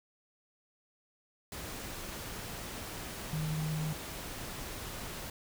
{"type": "tone in noise", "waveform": "sine", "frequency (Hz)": 155.56, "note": "D#3", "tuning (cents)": 0, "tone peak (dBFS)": -32, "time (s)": [3.33, 3.93], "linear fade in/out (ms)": 2, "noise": "pink", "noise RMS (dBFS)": -42, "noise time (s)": [1.52, 5.3], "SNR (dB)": 7, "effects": []}